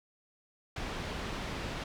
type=low-pass noise; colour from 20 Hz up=pink; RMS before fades=-38 dBFS; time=0.76-1.84 s; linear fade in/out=5 ms; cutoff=4000 Hz; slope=12 dB/octave; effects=none